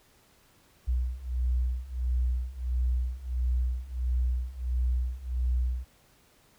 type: beating tone pair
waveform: sine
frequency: 61 / 62.5 Hz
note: B1 / B1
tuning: -21 / +21 cents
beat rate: 1.5 Hz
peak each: -30 / -28 dBFS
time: 0.87-5.85 s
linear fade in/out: 20 ms
effects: pink hiss -62 dBFS RMS until 6.58 s